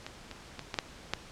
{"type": "clicks", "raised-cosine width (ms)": 0.2, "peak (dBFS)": [-21, -24, -21, -16, -10, -11], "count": 6, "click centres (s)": [0.065, 0.313, 0.593, 0.742, 0.788, 1.136], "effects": ["pink hiss -50 dBFS RMS until 1.31 s", "low-pass 7000 Hz 12 dB/octave"]}